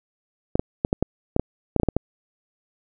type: clicks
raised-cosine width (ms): 2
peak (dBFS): -6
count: 12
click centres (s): 0.555 / 0.595 / 0.849 / 0.929 / 1.026 / 1.364 / 1.396 / 1.763 / 1.799 / 1.833 / 1.887 / 1.966
effects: none